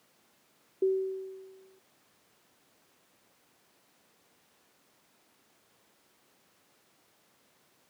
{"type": "tone with exponential decay", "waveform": "sine", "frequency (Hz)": 381.3, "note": "G4", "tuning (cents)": -48, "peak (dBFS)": -21, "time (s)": [0.82, 1.79], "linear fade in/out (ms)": 5, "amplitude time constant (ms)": 210, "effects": ["pink hiss -66 dBFS RMS until 7.89 s", "high-pass 200 Hz 12 dB/octave"]}